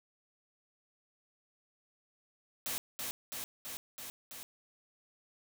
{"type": "noise with echo", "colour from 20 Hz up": "white", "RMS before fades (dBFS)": -37, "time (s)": [2.66, 2.78], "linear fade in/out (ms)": 0, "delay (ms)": 330, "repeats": 5, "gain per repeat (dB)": -2, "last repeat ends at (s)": 4.43, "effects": []}